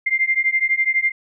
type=beating tone pair; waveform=sine; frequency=2093 / 2105 Hz; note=C7 / C7; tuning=0 / +10 cents; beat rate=12 Hz; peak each=-19 dBFS; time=0.06-1.12 s; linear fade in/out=10 ms; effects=none